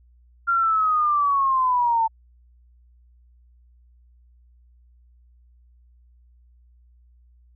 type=linear sweep; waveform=sine; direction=down; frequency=1391 to 887 Hz; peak=-17 dBFS; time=0.47-2.08 s; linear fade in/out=20 ms; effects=added 60 Hz sine -52 dBFS peak until 7.55 s